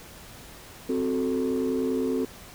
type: chord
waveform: sine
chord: F# diminished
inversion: second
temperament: equal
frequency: 261.6 / 370 / 440 Hz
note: C4 / F#4 / A4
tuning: 0 / 0 / 0 cents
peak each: -25 / -28 / -27 dBFS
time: 0.89-2.25 s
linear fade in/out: 5 ms
effects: tanh soft clip ceiling -19 dBFS + pink hiss -46 dBFS RMS until 2.54 s